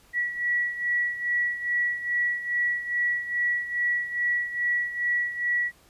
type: beating tone pair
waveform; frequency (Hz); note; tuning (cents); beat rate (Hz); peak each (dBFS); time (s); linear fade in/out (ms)
sine; 1935 / 1937.4; B6 / B6; -36 / -34; 2.4; -25 / -30; 0.13-5.72; 50
effects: pink hiss -58 dBFS RMS until 5.89 s + resampled to 32000 Hz